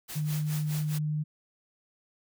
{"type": "noise with tremolo", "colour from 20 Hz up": "white", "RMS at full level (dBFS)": -39, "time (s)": [0.08, 0.99], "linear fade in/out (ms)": 20, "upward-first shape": "sine", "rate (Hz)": 4.8, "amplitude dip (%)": 85}
{"type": "tone", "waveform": "sine", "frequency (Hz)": 151.8, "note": "D#3", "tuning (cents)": -42, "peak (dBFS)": -27, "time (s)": [0.15, 1.24], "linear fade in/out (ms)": 20}
{"effects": []}